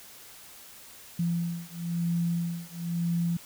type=beating tone pair; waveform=sine; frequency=170 / 171 Hz; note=F3 / F3; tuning=-46 / -36 cents; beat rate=1 Hz; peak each=-30 / -30 dBFS; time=1.19-3.37 s; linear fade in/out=5 ms; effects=white hiss -49 dBFS RMS until 3.45 s